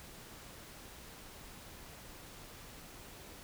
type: silence
effects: pink hiss -52 dBFS RMS until 3.43 s